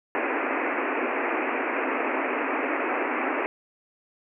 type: band-pass noise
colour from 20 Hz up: pink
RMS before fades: -27 dBFS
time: 0.15-3.46 s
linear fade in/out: 0 ms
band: 250 to 2600 Hz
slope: 96 dB/octave
effects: none